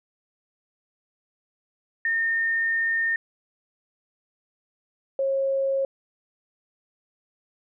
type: tone pair in turn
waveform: sine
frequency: 1824 / 542.3 Hz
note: A#6 / C#5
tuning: -38 / -38 cents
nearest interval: octave + major sixth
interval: 2100 cents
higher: first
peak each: -21 dBFS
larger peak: neither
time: 2.05-3.16 / 5.19-5.85 s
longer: first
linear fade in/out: 2 ms
effects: none